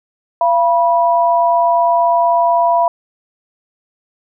sine tone pair together, 684 / 975.7 Hz, F5 / B5, -36 / -21 cents, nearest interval tritone, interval 615 cents, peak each -12 / -13 dBFS, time 0.41-2.88 s, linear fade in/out 2 ms, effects none

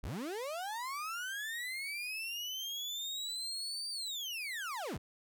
35% pulse linear two-way sweep, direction up then down, 31.24 to 4684 to 31.24 Hz, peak -36 dBFS, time 0.03-4.98 s, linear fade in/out 10 ms, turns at 3.9 s, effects none

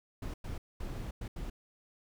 brown noise bursts at uneven times, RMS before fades -39 dBFS, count 5, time 0.22-0.34 / 0.44-0.58 / 0.8-1.11 / 1.21-1.28 / 1.36-1.5 s, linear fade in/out 5 ms, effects none

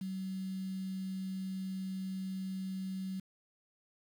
sine tone with quantisation, 189.4 Hz, F#3, 41 cents sharp, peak -36 dBFS, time 0.01-3.2 s, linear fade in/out 5 ms, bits 9, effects none

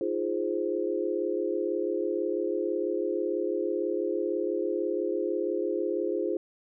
sine chord, F minor seventh, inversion third, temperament equal, 311.1 / 349.2 / 415.3 / 523.3 Hz, Eb4 / F4 / Ab4 / C5, 0 / 0 / 0 / 0 cents, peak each -35 / -30 / -31 / -33 dBFS, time 0.01-6.37 s, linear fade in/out 2 ms, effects none

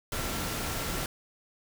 sine tone in noise, 1361 Hz, F6, 45 cents flat, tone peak -44 dBFS, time 0.12-1.06 s, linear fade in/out 2 ms, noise pink, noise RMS -33 dBFS, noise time 0.12-1.06 s, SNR -14 dB, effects none

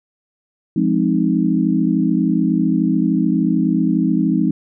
sine chord, F minor seventh, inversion none, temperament equal, 174.61 / 207.7 / 261.6 / 311.1 Hz, F3 / Ab3 / C4 / Eb4, 0 / 0 / 0 / 0 cents, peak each -19 dBFS, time 0.76-4.51 s, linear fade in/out 5 ms, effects none

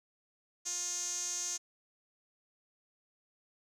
sawtooth tone with band-pass filter, 353.5 Hz, F4, 21 cents sharp, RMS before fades -37 dBFS, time 0.65-1.58 s, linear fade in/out 20 ms, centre 6500 Hz, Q 9, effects none

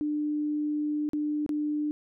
sine tone with dropouts, 298.7 Hz, D4, 29 cents sharp, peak -26 dBFS, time 0.01-1.91 s, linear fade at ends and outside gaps 0 ms, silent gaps 1.09-1.133 / 1.463-1.492 s, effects none

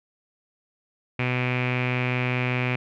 sawtooth tone with low-pass filter, 125.1 Hz, B2, 23 cents sharp, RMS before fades -25 dBFS, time 1.19-2.76 s, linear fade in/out 5 ms, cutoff 2400 Hz, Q 6.8, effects none

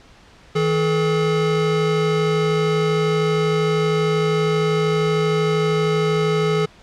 square tone pair together, 159.9 / 426.9 Hz, D#3 / G#4, +48 / +48 cents, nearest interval octave + perfect fourth, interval 1700 cents, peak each -21 / -19 dBFS, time 0.55-6.66 s, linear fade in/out 10 ms, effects pink hiss -48 dBFS RMS until 6.82 s + low-pass 5000 Hz 12 dB/octave

